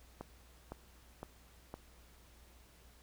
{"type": "click train", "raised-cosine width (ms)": 1, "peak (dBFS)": -29, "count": 4, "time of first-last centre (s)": [0.21, 1.741], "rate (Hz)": 1.96, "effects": ["added 60 Hz sine -61 dBFS peak until 3.02 s", "pink hiss -64 dBFS RMS until 3.02 s"]}